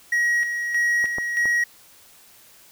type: tone with tremolo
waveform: triangle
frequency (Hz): 1901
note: A#6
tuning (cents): +33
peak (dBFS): -16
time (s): 0.12-1.64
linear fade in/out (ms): 5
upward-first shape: square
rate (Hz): 1.6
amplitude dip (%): 50
type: clicks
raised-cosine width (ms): 1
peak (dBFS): -22 / -16 / -20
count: 3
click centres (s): 1.042 / 1.184 / 1.456
effects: white hiss -51 dBFS RMS until 2.71 s